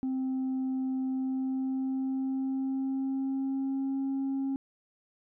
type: tone with pitch glide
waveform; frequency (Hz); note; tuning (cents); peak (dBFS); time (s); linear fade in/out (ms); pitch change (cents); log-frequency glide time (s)
sine; 261.6 to 270.8; C4 to C#4; 0 to -40; -26; 0.03-4.56; 0; +60; 1.07-4.02
effects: tanh soft clip ceiling -27 dBFS